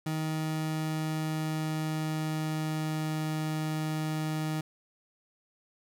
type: tone with pitch glide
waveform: 30% pulse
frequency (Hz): 157 to 155.65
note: D#3 to D#3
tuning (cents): +16 to +1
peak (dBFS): -27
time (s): 0.06-4.61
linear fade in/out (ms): 5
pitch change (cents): -15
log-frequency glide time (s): 0.26-3.3
effects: none